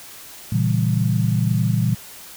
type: chord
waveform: sine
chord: A# diminished seventh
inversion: none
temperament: equal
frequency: 116.54 / 138.59 / 164.81 / 196 Hz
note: A#2 / C#3 / E3 / G3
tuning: 0 / 0 / 0 / 0 cents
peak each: -19 / -24 / -22 / -24 dBFS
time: 0.52-1.95 s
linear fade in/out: 5 ms
effects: white hiss -40 dBFS RMS until 2.36 s